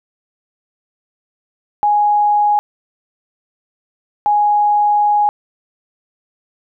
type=tone pair in turn; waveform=sine; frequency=830.6 / 830.6 Hz; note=G#5 / G#5; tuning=0 / 0 cents; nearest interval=unison; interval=0 cents; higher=neither; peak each=-10 dBFS; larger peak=neither; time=1.83-2.59 / 4.26-5.29 s; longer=second; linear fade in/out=0 ms; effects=none